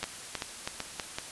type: two click trains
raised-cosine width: 0.2 ms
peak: -14 / -15 dBFS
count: 4 / 4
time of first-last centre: 0.03-0.998 / 0.04-1.185 s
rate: 3.1 / 2.62 Hz
effects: white hiss -43 dBFS RMS until 1.31 s + resampled to 24000 Hz